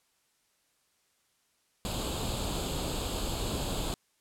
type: noise with comb filter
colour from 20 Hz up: pink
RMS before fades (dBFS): -33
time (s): 1.85-3.94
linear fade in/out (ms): 0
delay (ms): 0.26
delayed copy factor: +0.75
effects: white hiss -72 dBFS RMS until 4.2 s + low-pass 11000 Hz 12 dB/octave